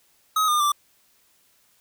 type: tone with pitch steps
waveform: square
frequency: 1267 / 1211 / 1173 Hz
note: D#6 / D#6 / D6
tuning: +31 / -47 / -2 cents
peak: -19 dBFS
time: 0.36-0.72 s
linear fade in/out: 5 ms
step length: 120 ms
effects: white hiss -62 dBFS RMS until 1.8 s